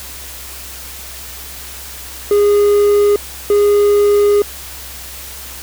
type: tone bursts at uneven times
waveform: triangle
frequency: 410.4 Hz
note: G#4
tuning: 21 cents flat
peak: -6 dBFS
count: 2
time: 2.31-3.16 / 3.5-4.42 s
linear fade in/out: 2 ms
effects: added 65 Hz sine -36 dBFS peak until 5.62 s + white hiss -31 dBFS RMS until 5.62 s